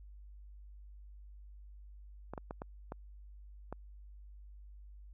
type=clicks; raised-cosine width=1 ms; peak=-27 dBFS; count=6; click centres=2.336 / 2.378 / 2.509 / 2.619 / 2.921 / 3.726 s; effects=added 50 Hz sine -50 dBFS peak until 5.13 s